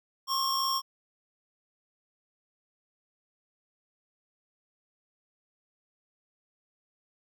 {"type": "tone cluster", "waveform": "square", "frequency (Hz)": [1071, 1134, 5510], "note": ["C6", "C#6", "F8"], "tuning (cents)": [40, 39, -24], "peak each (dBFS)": [-30, -37, -31], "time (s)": [0.27, 0.82], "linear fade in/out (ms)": 50, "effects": []}